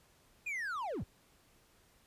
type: linear sweep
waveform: triangle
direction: down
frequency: 2500 to 38.35 Hz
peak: -34 dBFS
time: 0.46-1.04 s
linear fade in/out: 10 ms
effects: pink hiss -67 dBFS RMS until 2.06 s + resampled to 32000 Hz